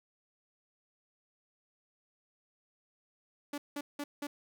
sawtooth tone bursts, 288.9 Hz, D4, 28 cents flat, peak -32 dBFS, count 4, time 3.53-4.27 s, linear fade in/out 5 ms, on 50 ms, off 180 ms, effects 11-bit

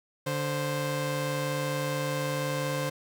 sawtooth tone pair together, 146.04 / 523.3 Hz, D3 / C5, -9 / 0 cents, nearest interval octave + minor seventh, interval 2209 cents, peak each -27 dBFS, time 0.26-2.9 s, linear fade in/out 10 ms, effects none

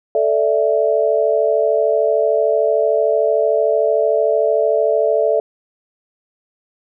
sine chord, A suspended fourth, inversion none, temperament just, 440 / 586.7 / 660 Hz, A4 / D5 / E5, 0 / -2 / +2 cents, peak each -17 dBFS, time 0.15-5.4 s, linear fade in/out 2 ms, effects none

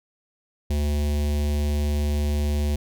square tone with notch filter, 73.42 Hz, D2, in tune, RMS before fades -23 dBFS, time 0.7-2.76 s, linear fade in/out 5 ms, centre 1300 Hz, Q 0.72, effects none

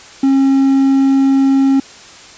triangle tone with quantisation, 270.8 Hz, C#4, 40 cents flat, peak -6 dBFS, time 0.23-1.8 s, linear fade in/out 5 ms, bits 6, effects white hiss -37 dBFS RMS until 2.37 s + resampled to 16000 Hz

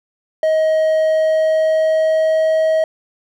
triangle tone with pitch glide, 631 to 635.8 Hz, D#5 to D#5, +24 to +37 cents, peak -10 dBFS, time 0.43-2.84 s, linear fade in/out 2 ms, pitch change +13 cents, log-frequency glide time 1.01-2.58 s, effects none

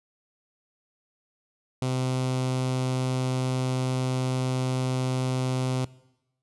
sawtooth tone with notch filter, 128.9 Hz, C3, 26 cents flat, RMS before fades -27 dBFS, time 1.82-5.85 s, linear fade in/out 2 ms, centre 1700 Hz, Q 1.8, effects noise-tail reverb RT60 0.9 s tail -20 dB re dry + resampled to 24000 Hz

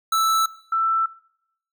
square / sine tone pair in turn, 1318 / 1330.2 Hz, E6 / E6, -1 / +15 cents, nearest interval unison, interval 16 cents, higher second, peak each -18 dBFS, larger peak neither, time 0.12-0.46 / 0.72-1.06 s, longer neither, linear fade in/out 5 ms, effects noise-tail reverb RT60 0.7 s tail -20 dB re dry

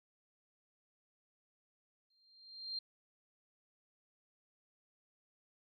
sine tone with exponential growth, 4184 Hz, C8, 1 cent flat, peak -36 dBFS, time 2.1-2.79 s, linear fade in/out 5 ms, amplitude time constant 150 ms, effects none

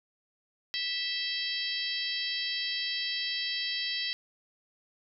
harmonic tone with a mistuned harmonic, 657 Hz, E5, 6 cents flat, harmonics 3 / 4 / 5 / 6 / 7 / 8, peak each -38 / -40 / -36 / -36 / -37 / -39 dBFS, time 0.74-4.13 s, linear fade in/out 0 ms, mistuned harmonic 5, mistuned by -41 cents, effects none

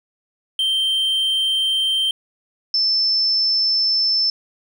triangle / sine tone pair in turn, 3136 / 5292 Hz, G7 / E8, 0 / +6 cents, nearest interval major sixth, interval 906 cents, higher second, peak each -15 dBFS, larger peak neither, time 0.59-2.11 / 2.74-4.3 s, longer second, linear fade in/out 2 ms, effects none

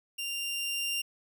sawtooth tone with level ramp, 2786 Hz, F7, 5 cents flat, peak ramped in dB -30 to -26 dBFS, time 0.18-1.02 s, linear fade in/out 10 ms, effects none

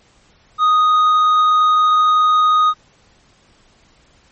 triangle tone with hard clipping, 1244.5 Hz, D#6, in tune, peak -11 dBFS, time 0.58-2.74 s, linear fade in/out 50 ms, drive 7 dB, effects pink hiss -53 dBFS RMS until 4.31 s + MP3 32 kbps

